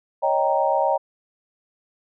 sine chord, Eb dominant seventh, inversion third, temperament equal, 554.4 / 622.3 / 784 / 932.3 Hz, Db5 / Eb5 / G5 / Bb5, 0 / 0 / 0 / 0 cents, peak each -23 dBFS, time 0.22-0.98 s, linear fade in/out 20 ms, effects none

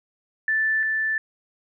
sine tone pair in turn, 1760 / 1760 Hz, A6 / A6, 0 / 0 cents, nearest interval unison, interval 0 cents, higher neither, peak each -19 / -21 dBFS, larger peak first, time 0.48-0.83 / 0.83-1.18 s, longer neither, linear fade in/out 2 ms, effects none

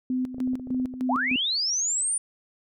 sine tone with tremolo, 254.9 Hz, C4, 45 cents flat, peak -23 dBFS, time 0.1-1.36 s, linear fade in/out 2 ms, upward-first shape square, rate 3.3 Hz, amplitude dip 70%
clicks, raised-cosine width 2 ms, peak -29 dBFS, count 11, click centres 0.345 / 0.383 / 0.475 / 0.534 / 0.597 / 0.672 / 0.704 / 0.746 / 0.799 / 0.851 / 0.939 s
sine linear sweep, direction up, 615 to 9397 Hz, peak -23 dBFS, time 1.09-2.18 s, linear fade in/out 5 ms
effects none

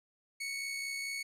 sawtooth tone with amplitude modulation, 2217 Hz, C#7, in tune, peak -31 dBFS, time 0.4-1.23 s, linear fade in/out 10 ms, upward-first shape sine, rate 64.6 Hz, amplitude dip 35%, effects low-pass 12000 Hz 12 dB/octave

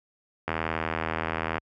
click train, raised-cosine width 0.5 ms, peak -12 dBFS, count 90, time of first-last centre 0.48-1.581 s, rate 80.8 Hz, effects high-pass 60 Hz 12 dB/octave

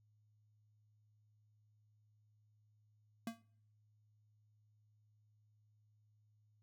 square tone with exponential decay, 228.6 Hz, A#3, 34 cents flat, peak -38 dBFS, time 3.27-3.42 s, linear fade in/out 2 ms, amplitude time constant 32 ms, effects noise-tail reverb RT60 0.7 s tail -24 dB re dry + added 106 Hz sine -70 dBFS peak until 6.62 s

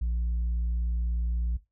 sine tone, 58.27 Hz, A#1, in tune, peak -23 dBFS, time 0.01-1.57 s, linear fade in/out 10 ms, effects noise-tail reverb RT60 0.2 s tail -17 dB re dry + tanh soft clip ceiling -24 dBFS

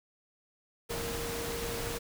sine tone in noise, 466.2 Hz, A#4, in tune, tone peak -38 dBFS, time 0.89-1.99 s, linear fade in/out 20 ms, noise pink, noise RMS -37 dBFS, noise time 0.89-1.99 s, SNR -4 dB, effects none

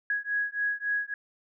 sine beating tone pair, 1661.2 / 1664.8 Hz, G#6 / G#6, 0 / +4 cents, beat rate 3.6 Hz, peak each -30 dBFS, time 0.1-1.14 s, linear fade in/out 2 ms, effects none

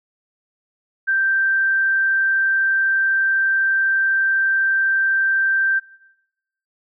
sine tone, 1568 Hz, G6, in tune, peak -15 dBFS, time 1.07-5.8 s, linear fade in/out 20 ms, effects noise-tail reverb RT60 0.9 s tail -21 dB re dry

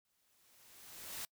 white noise with exponential growth, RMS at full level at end -42 dBFS, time 0.05-1.25 s, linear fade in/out 1 ms, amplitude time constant 260 ms, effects noise-tail reverb RT60 0.1 s tail -26 dB re dry

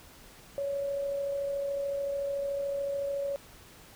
sine tone with amplitude modulation, 560 Hz, C#5, 18 cents sharp, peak -28 dBFS, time 0.58-3.36 s, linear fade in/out 0 ms, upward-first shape sine, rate 33.7 Hz, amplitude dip 30%, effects pink hiss -53 dBFS RMS until 3.95 s

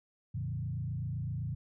sine tone with frequency modulation, 123.47 Hz, B2, in tune, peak -33 dBFS, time 0.34-1.55 s, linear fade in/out 10 ms, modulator 27.8 Hz, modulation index 1.3, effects none

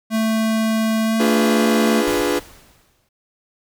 square tone with pitch glide, 221.3 to 224.4 Hz, A3 to A3, +10 to +34 cents, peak -17 dBFS, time 0.1-2.04 s, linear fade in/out 50 ms, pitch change +24 cents, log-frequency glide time 1.04-1.21 s
40% pulse chord, D diminished seventh, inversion none, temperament equal, 293.7 / 349.2 / 415.3 / 493.9 Hz, D4 / F4 / Ab4 / Cb5, 0 / 0 / 0 / 0 cents, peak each -22 dBFS, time 1.19-2.4 s, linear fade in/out 20 ms
pink noise with exponential decay, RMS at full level -27 dBFS, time 2.07-3.09 s, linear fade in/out 5 ms, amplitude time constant 220 ms
effects none

